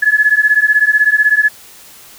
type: beating tone pair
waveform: sine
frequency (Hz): 1700 / 1716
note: G#6 / A6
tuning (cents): +40 / -44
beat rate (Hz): 16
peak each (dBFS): -11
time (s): 0.02-1.49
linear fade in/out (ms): 10
effects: white hiss -39 dBFS RMS until 2.18 s